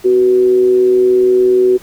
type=tone with amplitude modulation; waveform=sine; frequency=373.3 Hz; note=F#4; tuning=15 cents sharp; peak=-5 dBFS; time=0.04-1.78 s; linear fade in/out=20 ms; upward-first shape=sine; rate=117 Hz; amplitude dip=40%; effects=pink hiss -41 dBFS RMS until 1.82 s

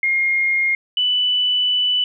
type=tone pair in turn; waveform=sine; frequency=2134 / 2982 Hz; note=C7 / F#7; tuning=+34 / +13 cents; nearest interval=tritone; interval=579 cents; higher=second; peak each=-15 dBFS; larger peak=neither; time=0.03-0.75 / 0.97-2.04 s; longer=second; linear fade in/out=2 ms; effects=none

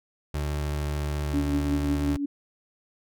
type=tone; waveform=30% pulse; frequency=73.8 Hz; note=D2; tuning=9 cents sharp; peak=-24 dBFS; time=0.34-2.17 s; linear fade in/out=5 ms
type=tone with tremolo; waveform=sine; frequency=284.2 Hz; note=C#4; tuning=43 cents sharp; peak=-22 dBFS; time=1.33-2.26 s; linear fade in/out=10 ms; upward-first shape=triangle; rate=5.6 Hz; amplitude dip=65%
effects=none

